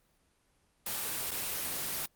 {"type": "noise with dropouts", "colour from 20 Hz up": "white", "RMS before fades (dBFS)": -35, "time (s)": [0.86, 2.06], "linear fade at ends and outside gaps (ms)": 5, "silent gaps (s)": [1.31, 1.314], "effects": ["pink hiss -71 dBFS RMS until 2.15 s", "Opus 24 kbps"]}